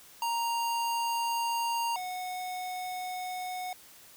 square tone pair in turn, 932.3 / 734.1 Hz, A#5 / F#5, 0 / -14 cents, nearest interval major third, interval 414 cents, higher first, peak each -29 / -35 dBFS, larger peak first, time 0.22-1.96 / 1.96-3.73 s, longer second, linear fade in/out 2 ms, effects white hiss -54 dBFS RMS until 4.16 s

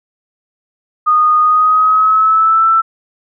sine tone with pitch glide, 1233 to 1329.2 Hz, D#6 to E6, -16 to +14 cents, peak -7 dBFS, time 1.06-2.82 s, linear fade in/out 20 ms, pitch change +130 cents, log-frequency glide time 1.4-2.67 s, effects none

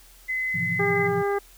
sine tone, 2035 Hz, C7, 49 cents flat, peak -24 dBFS, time 0.28-1.09 s, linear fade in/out 20 ms
sine chord, F major seventh, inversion first, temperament just, 109.13 / 130.96 / 163.7 / 174.61 Hz, A2 / C3 / E3 / F3, -14 / +2 / -12 / 0 cents, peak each -35 / -35 / -34 / -31 dBFS, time 0.54-1.23 s, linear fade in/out 10 ms
harmonic tone, 402.4 Hz, G4, 45 cents sharp, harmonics 1 / 2 / 3 / 4 / 5, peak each -23 / -29 / -33 / -35 / -37 dBFS, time 0.79-1.39 s, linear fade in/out 10 ms
effects added 41 Hz sine -52 dBFS peak until 1.57 s + white hiss -53 dBFS RMS until 1.57 s

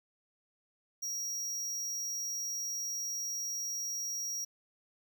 square tone, 5680 Hz, F8, 28 cents sharp, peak -35 dBFS, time 1.02-4.45 s, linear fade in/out 10 ms, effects 12-bit

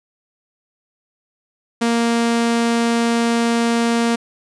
sawtooth tone, 233.1 Hz, A#3, in tune, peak -11 dBFS, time 1.81-4.16 s, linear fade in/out 10 ms, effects resampled to 22050 Hz

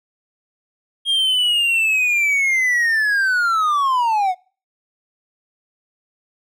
triangle linear sweep, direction down, 3247 to 710 Hz, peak -13 dBFS, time 1.05-4.35 s, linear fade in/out 50 ms, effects noise-tail reverb RT60 0.4 s tail -26 dB re dry

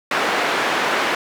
white band-pass noise, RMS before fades -20 dBFS, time 0.11-1.15 s, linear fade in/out 2 ms, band 310 to 1800 Hz, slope 12 dB/octave, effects none

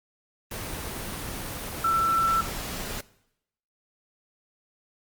sine tone in noise, 1337 Hz, E6, 24 cents sharp, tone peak -20 dBFS, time 1.84-2.41 s, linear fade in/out 5 ms, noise pink, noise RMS -34 dBFS, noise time 0.51-3.01 s, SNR +11 dB, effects noise-tail reverb RT60 0.8 s tail -20 dB re dry + Opus 24 kbps

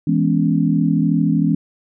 sine chord, C# minor seventh, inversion first, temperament equal with one note detuned, 164.81 / 207.7 / 246.9 / 280.2 Hz, E3 / G#3 / B3 / C#4, 0 / 0 / 0 / +19 cents, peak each -17 / -20 / -21 / -19 dBFS, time 0.07-1.55 s, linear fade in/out 5 ms, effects none

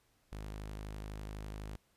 sawtooth tone, 52 Hz, G#1, 3 cents sharp, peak -38 dBFS, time 0.32-1.76 s, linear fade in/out 0 ms, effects pink hiss -73 dBFS RMS until 1.96 s + resampled to 32000 Hz

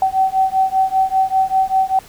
sine beating tone pair, 761 / 766.1 Hz, F#5 / G5, +48 / -40 cents, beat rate 5.1 Hz, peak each -16 dBFS, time 0.02-1.99 s, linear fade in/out 2 ms, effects pink hiss -42 dBFS RMS until 2.08 s

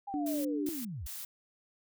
sine linear sweep, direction down, 821 to 50.1 Hz, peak -37 dBFS, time 0.07-1.07 s, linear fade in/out 10 ms
sine tone, 293.7 Hz, D4, in tune, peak -31 dBFS, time 0.14-0.69 s, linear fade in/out 0 ms
blue noise bursts, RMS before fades -42 dBFS, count 3, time 0.26-1.25 s, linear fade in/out 5 ms, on 190 ms, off 210 ms
effects none

